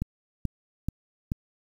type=click train; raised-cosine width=5 ms; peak=-15 dBFS; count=4; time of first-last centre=0.02-1.319 s; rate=2.31 Hz; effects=8-bit